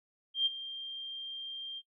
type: tone with ADSR envelope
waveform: sine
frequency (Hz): 3183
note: G7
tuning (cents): +26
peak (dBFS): -23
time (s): 0.34-1.82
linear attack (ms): 120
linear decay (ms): 22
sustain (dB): -15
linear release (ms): 43
effects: noise-tail reverb RT60 0.1 s tail -20 dB re dry